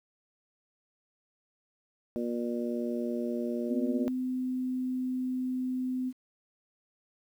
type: harmonic tone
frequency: 119.3 Hz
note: A#2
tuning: 41 cents sharp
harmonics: 2 / 3 / 4 / 5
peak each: -32 / -35 / -39 / -39 dBFS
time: 2.16-4.08 s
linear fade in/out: 0 ms
type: tone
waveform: sine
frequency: 255.3 Hz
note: C4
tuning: 42 cents flat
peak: -29 dBFS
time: 3.68-6.13 s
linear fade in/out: 50 ms
effects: 10-bit